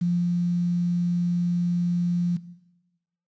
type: tone with quantisation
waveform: sine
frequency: 174.61 Hz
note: F3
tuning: in tune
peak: -20 dBFS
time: 0.01-2.37 s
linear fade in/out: 10 ms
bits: 8
effects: noise-tail reverb RT60 1.0 s tail -17 dB re dry + resampled to 16000 Hz